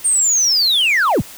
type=linear sweep; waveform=sine; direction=down; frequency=8870 to 30.87 Hz; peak=-9 dBFS; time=0.04-1.22 s; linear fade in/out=20 ms; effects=tanh soft clip ceiling -11 dBFS + white hiss -37 dBFS RMS until 1.37 s